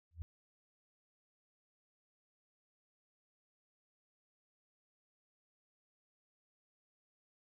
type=tone with exponential growth; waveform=sine; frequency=82.4 Hz; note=E2; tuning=in tune; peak=-36 dBFS; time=0.11-0.22 s; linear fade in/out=0 ms; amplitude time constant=22 ms; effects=none